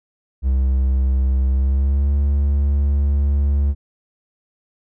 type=tone with pitch glide; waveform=triangle; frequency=65.7 to 70.82 Hz; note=C2 to C#2; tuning=+8 to +38 cents; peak=-12 dBFS; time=0.42-3.75 s; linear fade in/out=50 ms; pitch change=+130 cents; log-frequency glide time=1.49-2.13 s; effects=none